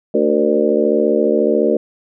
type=harmonic tone with a mistuned harmonic; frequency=74.4 Hz; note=D2; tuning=23 cents sharp; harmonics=3 / 4 / 5 / 6 / 7 / 8; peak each=-20 / -20 / -18 / -17 / -20 / -20 dBFS; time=0.14-1.77 s; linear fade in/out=5 ms; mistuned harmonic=6; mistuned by=+49 cents; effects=none